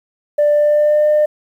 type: tone with pitch glide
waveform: sine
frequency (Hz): 590 to 602.7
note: D5 to D5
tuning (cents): +8 to +45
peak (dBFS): -8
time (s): 0.38-1.26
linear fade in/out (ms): 10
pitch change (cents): +37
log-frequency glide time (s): 0.51-1.07
effects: tanh soft clip ceiling -7 dBFS + 8-bit